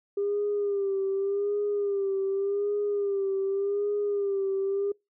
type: tone with vibrato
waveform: sine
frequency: 400 Hz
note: G4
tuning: 35 cents sharp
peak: -24 dBFS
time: 0.17-4.92 s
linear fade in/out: 5 ms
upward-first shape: sine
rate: 0.86 Hz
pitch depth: 52 cents each way
effects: noise-tail reverb RT60 0.2 s tail -25 dB re dry + tanh soft clip ceiling -20 dBFS